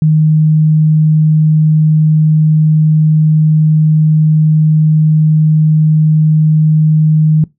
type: tone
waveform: sine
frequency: 155.3 Hz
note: D#3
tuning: 3 cents flat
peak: -5 dBFS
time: 0.02-7.44 s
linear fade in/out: 2 ms
effects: noise-tail reverb RT60 0.2 s tail -22 dB re dry